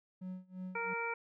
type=tone with tremolo; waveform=triangle; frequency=184.7 Hz; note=F#3; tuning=3 cents flat; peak=-37 dBFS; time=0.21-0.94 s; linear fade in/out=10 ms; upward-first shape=sine; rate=2.9 Hz; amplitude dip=95%
type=harmonic tone; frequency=464.8 Hz; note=A#4; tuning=5 cents flat; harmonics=1 / 2 / 3 / 4 / 5; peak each=-41 / -40 / -41 / -51 / -39 dBFS; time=0.75-1.14 s; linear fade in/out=5 ms
effects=none